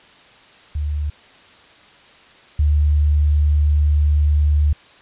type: tone pair in turn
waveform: sine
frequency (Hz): 74.2 / 74.2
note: D2 / D2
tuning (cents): +18 / +18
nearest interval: unison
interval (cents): 0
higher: neither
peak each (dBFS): -19 / -12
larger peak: second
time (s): 0.75-1.1 / 2.59-4.73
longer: second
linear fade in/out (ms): 5
effects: white hiss -47 dBFS RMS until 5.01 s + resampled to 8000 Hz